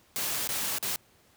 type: noise with dropouts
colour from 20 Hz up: white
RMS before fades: -31 dBFS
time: 0.16-0.96 s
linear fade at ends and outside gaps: 0 ms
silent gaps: 0.474-0.49 / 0.784-0.827 s
effects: pink hiss -62 dBFS RMS until 1.36 s + high-pass 60 Hz 12 dB/octave